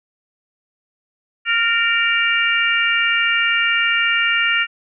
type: harmonic tone with a mistuned harmonic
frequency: 466.2 Hz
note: A#4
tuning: in tune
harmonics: 3 / 4 / 5 / 6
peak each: -20 / -20 / -20 / -20 dBFS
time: 1.45-4.67 s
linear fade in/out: 50 ms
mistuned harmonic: 4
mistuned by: -29 cents
effects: none